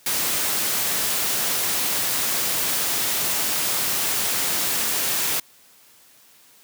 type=noise; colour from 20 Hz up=white; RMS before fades=-23 dBFS; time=0.06-5.4 s; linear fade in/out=5 ms; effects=white hiss -53 dBFS RMS until 6.63 s + high-pass 100 Hz 12 dB/octave